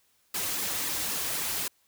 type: noise with flanger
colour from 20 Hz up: white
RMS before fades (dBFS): -31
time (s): 0.34-1.68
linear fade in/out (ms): 5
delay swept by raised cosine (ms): 1.3 to 4.9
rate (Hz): 3.8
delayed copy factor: -0.65
effects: white hiss -68 dBFS RMS until 1.87 s